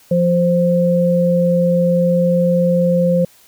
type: tone pair together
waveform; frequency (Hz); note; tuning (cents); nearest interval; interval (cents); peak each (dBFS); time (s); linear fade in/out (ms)
sine; 174.63 / 523.3; F3 / C5; 0 / 0; octave + perfect fifth; 1900; -14; 0.11-3.25; 5
effects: white hiss -49 dBFS RMS until 3.47 s